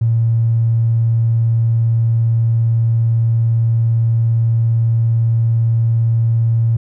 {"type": "tone", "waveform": "triangle", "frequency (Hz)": 114.7, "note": "A#2", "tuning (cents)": -28, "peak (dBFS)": -7, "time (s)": [0.01, 6.77], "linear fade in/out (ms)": 10, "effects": ["tanh soft clip ceiling -9 dBFS"]}